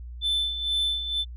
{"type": "tone with tremolo", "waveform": "sine", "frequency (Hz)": 3526, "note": "A7", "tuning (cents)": 3, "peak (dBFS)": -19, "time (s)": [0.21, 1.25], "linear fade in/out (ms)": 50, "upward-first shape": "sine", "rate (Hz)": 2.1, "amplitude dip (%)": 70, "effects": ["tanh soft clip ceiling -21 dBFS", "added 60 Hz sine -36 dBFS peak until 1.36 s"]}